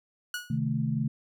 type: tone with exponential decay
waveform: sawtooth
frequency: 1459 Hz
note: F#6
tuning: 25 cents flat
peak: -25 dBFS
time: 0.34-0.58 s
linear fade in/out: 2 ms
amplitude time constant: 52 ms
type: chord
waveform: sine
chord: A diminished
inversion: first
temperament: equal with one note detuned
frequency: 130.81 / 154.04 / 220 Hz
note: C3 / Eb3 / A3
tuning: 0 / -17 / 0 cents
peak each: -30 dBFS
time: 0.5-1.08 s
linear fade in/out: 5 ms
effects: none